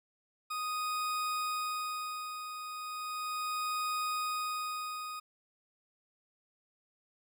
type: tone with tremolo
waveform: 40% pulse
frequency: 1244.5 Hz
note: D#6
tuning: in tune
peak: -31 dBFS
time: 0.5-5.2 s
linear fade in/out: 10 ms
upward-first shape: sine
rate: 0.36 Hz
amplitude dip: 60%
effects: none